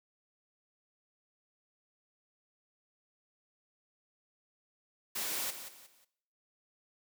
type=noise with echo; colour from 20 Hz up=white; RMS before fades=-36 dBFS; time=5.15-5.51 s; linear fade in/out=10 ms; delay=180 ms; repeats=3; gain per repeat=-10 dB; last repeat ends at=6.05 s; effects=noise-tail reverb RT60 0.7 s tail -18 dB re dry + high-pass 200 Hz 12 dB/octave